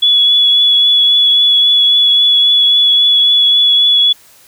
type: tone with vibrato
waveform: sine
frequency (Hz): 3397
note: G#7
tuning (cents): +38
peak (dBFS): -6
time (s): 0.02-4.13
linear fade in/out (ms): 10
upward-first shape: triangle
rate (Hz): 3.7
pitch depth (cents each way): 17
effects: white hiss -44 dBFS RMS until 4.47 s